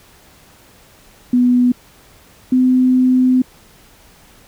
sine tone pair in turn, 246.9 / 255 Hz, B3 / C4, 0 / -44 cents, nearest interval minor second, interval 56 cents, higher second, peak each -9 dBFS, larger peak neither, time 1.33-1.72 / 2.52-3.42 s, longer second, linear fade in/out 5 ms, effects pink hiss -47 dBFS RMS until 4.47 s

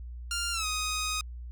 10% pulse tone with pitch glide, 1396.9 to 1251.7 Hz, F6 to D#6, 0 to +10 cents, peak -21 dBFS, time 0.31-1.21 s, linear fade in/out 2 ms, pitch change -190 cents, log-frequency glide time 0.52-0.66 s, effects added 60 Hz sine -38 dBFS peak until 1.51 s

